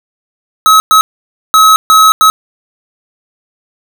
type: tone bursts at uneven times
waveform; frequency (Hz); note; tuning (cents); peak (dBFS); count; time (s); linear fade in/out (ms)
square; 1283; E6; -47; -3; 5; 0.66-0.8 / 0.91-1.01 / 1.54-1.76 / 1.9-2.12 / 2.21-2.3; 0
effects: none